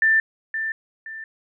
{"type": "tone with echo", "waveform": "sine", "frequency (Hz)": 1779, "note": "A6", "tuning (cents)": 19, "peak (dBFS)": -14, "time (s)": [0.02, 0.2], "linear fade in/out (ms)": 2, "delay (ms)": 520, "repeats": 2, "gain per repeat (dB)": -9, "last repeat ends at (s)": 1.24, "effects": []}